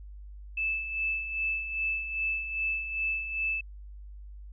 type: tone with tremolo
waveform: sine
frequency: 2627 Hz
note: E7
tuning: 7 cents flat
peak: -26 dBFS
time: 0.57-3.61 s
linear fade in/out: 5 ms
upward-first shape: sine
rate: 2.5 Hz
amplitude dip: 60%
effects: added 50 Hz sine -42 dBFS peak until 4.52 s